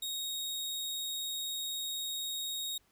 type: tone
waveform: sawtooth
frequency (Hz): 3756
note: A#7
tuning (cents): +12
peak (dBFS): -32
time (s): 0.02-2.78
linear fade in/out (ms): 5
effects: pink hiss -70 dBFS RMS until 2.91 s